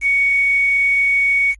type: tone with quantisation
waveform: sine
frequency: 2234 Hz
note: C#7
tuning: 13 cents sharp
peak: -12 dBFS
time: 0.01-1.55 s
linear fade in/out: 50 ms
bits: 6
effects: added 50 Hz sine -41 dBFS peak until 1.59 s + MP3 48 kbps